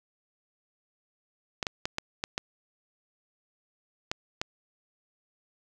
clicks, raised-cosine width 0.2 ms, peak -12 dBFS, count 8, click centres 1.628 / 1.668 / 1.855 / 1.984 / 2.239 / 2.379 / 4.115 / 4.415 s, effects none

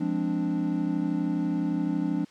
triangle chord, D half-diminished seventh, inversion first, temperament equal, 174.61 / 207.7 / 261.6 / 293.7 Hz, F3 / Ab3 / C4 / D4, 0 / 0 / 0 / 0 cents, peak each -28 / -31 / -30 / -26 dBFS, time 0-2.25 s, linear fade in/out 10 ms, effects white hiss -56 dBFS RMS until 2.3 s + low-pass 5000 Hz 12 dB/octave

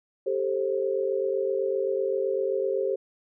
sine tone cluster, 392.6 / 440.4 / 531 Hz, G4 / A4 / C5, +3 / +2 / +25 cents, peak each -27 / -30 / -28 dBFS, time 0.26-2.96 s, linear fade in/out 10 ms, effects none

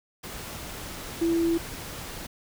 sine tone in noise, 334 Hz, E4, 23 cents sharp, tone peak -21 dBFS, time 1.21-1.58 s, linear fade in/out 10 ms, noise pink, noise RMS -38 dBFS, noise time 0.23-2.27 s, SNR +14 dB, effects none

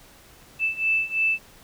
sine beating tone pair, 2637 / 2640 Hz, E7 / E7, 0 / +2 cents, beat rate 3 Hz, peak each -25 / -23 dBFS, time 0.59-1.39 s, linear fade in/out 50 ms, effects pink hiss -51 dBFS RMS until 1.63 s

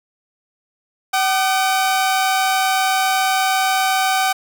sawtooth tone pair together, 761.6 / 1209 Hz, F#5 / D6, +50 / +50 cents, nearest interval minor sixth, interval 800 cents, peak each -12 / -20 dBFS, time 1.13-4.33 s, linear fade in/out 10 ms, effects none

